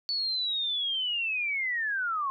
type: linear sweep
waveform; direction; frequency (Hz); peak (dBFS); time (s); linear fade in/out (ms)
sine; down; 4480 to 1057; -27; 0.09-2.3; 0
effects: none